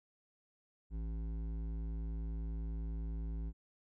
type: tone with hard clipping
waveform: sine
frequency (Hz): 55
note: A1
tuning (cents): 0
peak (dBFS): -39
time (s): 0.9-3.53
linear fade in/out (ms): 50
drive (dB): 11
effects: none